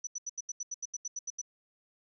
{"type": "tone bursts", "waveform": "sine", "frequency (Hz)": 5950, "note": "F#8", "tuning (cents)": 9, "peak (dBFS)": -34, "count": 13, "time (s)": [0.04, 1.415], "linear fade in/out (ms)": 5, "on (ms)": 31, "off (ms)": 81, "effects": []}